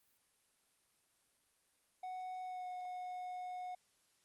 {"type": "tone with pitch glide", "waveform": "triangle", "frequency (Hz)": [740, 728.5], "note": ["F#5", "F#5"], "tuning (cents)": [0, -27], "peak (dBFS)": -40, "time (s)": [2.03, 3.75], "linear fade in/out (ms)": 5, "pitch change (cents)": -27, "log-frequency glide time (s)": [2.43, 2.68], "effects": ["white hiss -75 dBFS RMS until 4.24 s", "Opus 32 kbps"]}